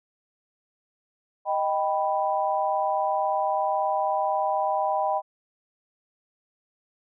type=chord; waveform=sine; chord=Eb augmented; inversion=none; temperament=equal; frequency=622.3 / 784 / 987.8 Hz; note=Eb5 / G5 / B5; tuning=0 / 0 / 0 cents; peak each=-27 / -25 / -28 dBFS; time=1.45-5.22 s; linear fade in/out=50 ms; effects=none